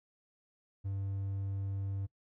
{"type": "tone", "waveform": "triangle", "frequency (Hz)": 98, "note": "G2", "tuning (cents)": 0, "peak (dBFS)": -32, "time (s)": [0.84, 2.07], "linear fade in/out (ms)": 20, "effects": ["noise-tail reverb RT60 0.1 s tail -21 dB re dry"]}